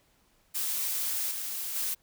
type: noise with level steps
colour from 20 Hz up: blue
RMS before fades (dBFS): -31 / -35 / -31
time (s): 0.54-1.95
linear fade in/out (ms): 20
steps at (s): 1.31 / 1.75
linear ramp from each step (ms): 2
effects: pink hiss -67 dBFS RMS until 2.02 s